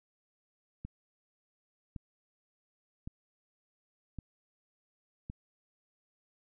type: click train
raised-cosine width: 5 ms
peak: -28 dBFS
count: 5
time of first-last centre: 0.85-5.299 s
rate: 0.899 Hz
effects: none